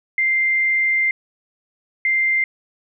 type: tone pair in turn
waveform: sine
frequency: 2093 / 2093 Hz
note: C7 / C7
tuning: 0 / 0 cents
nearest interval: unison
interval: 0 cents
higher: neither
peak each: -15 dBFS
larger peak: neither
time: 0.18-1.11 / 2.05-2.44 s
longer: first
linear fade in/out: 2 ms
effects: none